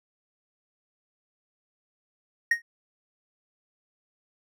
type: tone with exponential decay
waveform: triangle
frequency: 1867 Hz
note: A#6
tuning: 2 cents sharp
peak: -14 dBFS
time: 2.51-2.62 s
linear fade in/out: 5 ms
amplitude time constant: 23 ms
effects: none